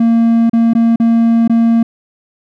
triangle tone with dropouts, 230 Hz, A#3, 23 cents flat, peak -5 dBFS, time 0-1.83 s, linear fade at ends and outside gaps 5 ms, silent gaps 0.497-0.532 / 0.735-0.75 / 0.96-0.999 / 1.478-1.496 s, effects none

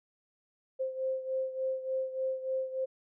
sine beating tone pair, 523.3 / 526.7 Hz, C5 / C5, 0 / +11 cents, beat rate 3.4 Hz, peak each -32 / -37 dBFS, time 0.79-2.86 s, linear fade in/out 20 ms, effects none

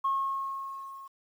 sine tone with level ramp, 1086 Hz, C#6, 36 cents flat, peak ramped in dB -23 to -43 dBFS, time 0.04-1.08 s, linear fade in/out 10 ms, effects tanh soft clip ceiling -20 dBFS + 10-bit

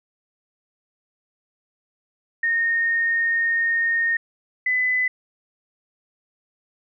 sine tone pair in turn, 1844 / 2007 Hz, A#6 / B6, -19 / +27 cents, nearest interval minor second, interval 146 cents, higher second, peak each -18 dBFS, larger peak neither, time 2.43-4.17 / 4.66-5.08 s, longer first, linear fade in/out 5 ms, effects none

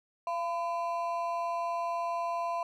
triangle ring-modulated tone, 847 Hz, G#5, 34 cents sharp, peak -25 dBFS, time 0.27-2.63 s, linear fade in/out 2 ms, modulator 162 Hz, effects none

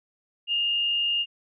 sine tone with frequency modulation, 2827 Hz, F7, 20 cents sharp, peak -22 dBFS, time 0.47-1.26 s, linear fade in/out 50 ms, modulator 101 Hz, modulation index 0.38, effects none

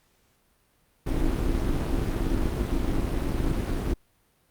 brown noise with amplitude modulation, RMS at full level -22 dBFS, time 1.06-3.94 s, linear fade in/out 10 ms, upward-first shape sine, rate 300 Hz, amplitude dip 80%, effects pink hiss -66 dBFS RMS until 4.5 s + Opus 48 kbps

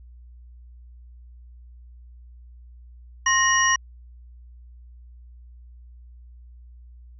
sine tone cluster, 1062 / 1860 / 2913 / 5720 Hz, C6 / A#6 / F#7 / F8, +25 / -4 / -28 / +41 cents, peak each -22 / -20 / -28 / -23 dBFS, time 3.26-3.76 s, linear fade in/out 5 ms, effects added 60 Hz sine -43 dBFS peak until 7.19 s

